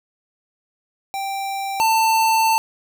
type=tone pair in turn; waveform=square; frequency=784 / 891.8 Hz; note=G5 / A5; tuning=0 / +23 cents; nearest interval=major second; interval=223 cents; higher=second; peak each=-24 / -15 dBFS; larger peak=second; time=1.14-1.8 / 1.8-2.58 s; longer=second; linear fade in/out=0 ms; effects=none